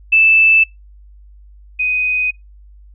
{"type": "tone pair in turn", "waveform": "sine", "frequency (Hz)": [2637, 2500], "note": ["E7", "D#7"], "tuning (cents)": [0, 8], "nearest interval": "minor second", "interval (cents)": 92, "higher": "first", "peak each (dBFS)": [-7, -14], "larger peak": "first", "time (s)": [[0.12, 0.64], [1.79, 2.31]], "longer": "neither", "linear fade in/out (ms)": 10, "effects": ["noise-tail reverb RT60 0.2 s tail -26 dB re dry", "added 50 Hz sine -39 dBFS peak until 2.94 s"]}